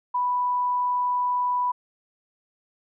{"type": "tone", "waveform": "sine", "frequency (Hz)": 987.8, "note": "B5", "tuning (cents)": 0, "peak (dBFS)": -21, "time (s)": [0.14, 1.72], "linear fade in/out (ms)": 10, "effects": []}